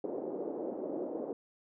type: band-pass noise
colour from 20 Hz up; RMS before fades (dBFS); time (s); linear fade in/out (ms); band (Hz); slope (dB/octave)
pink; -38; 0.04-1.33; 2; 310 to 550; 24
effects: none